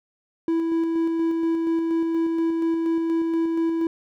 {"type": "tone with tremolo", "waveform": "triangle", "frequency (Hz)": 329.6, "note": "E4", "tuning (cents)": 0, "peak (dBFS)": -17, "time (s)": [0.48, 3.87], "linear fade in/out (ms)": 2, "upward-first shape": "square", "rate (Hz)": 4.2, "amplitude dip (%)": 25, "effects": []}